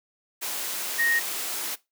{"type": "tone in noise", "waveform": "sine", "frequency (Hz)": 1864.7, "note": "A#6", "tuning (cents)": 0, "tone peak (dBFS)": -21, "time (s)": [0.98, 1.2], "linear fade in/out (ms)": 20, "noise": "white", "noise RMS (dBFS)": -31, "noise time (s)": [0.41, 1.76], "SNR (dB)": 7, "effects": ["noise-tail reverb RT60 0.2 s tail -19 dB re dry", "high-pass 300 Hz 12 dB/octave"]}